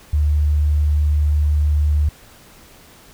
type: tone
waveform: sine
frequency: 74.5 Hz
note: D2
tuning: 25 cents sharp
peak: -13 dBFS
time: 0.13-2.09 s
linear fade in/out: 5 ms
effects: pink hiss -46 dBFS RMS until 3.13 s